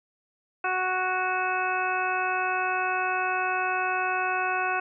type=harmonic tone; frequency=370 Hz; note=F#4; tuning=in tune; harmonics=1 / 2 / 3 / 4 / 5 / 6 / 7; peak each=-35 / -29 / -31 / -29 / -41 / -42 / -32 dBFS; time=0.64-4.8 s; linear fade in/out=5 ms; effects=none